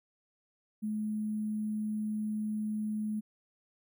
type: tone with sample-and-hold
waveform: sine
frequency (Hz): 213.3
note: G#3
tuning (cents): +46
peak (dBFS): -31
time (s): 0.82-3.21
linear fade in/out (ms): 20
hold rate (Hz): 11025
effects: none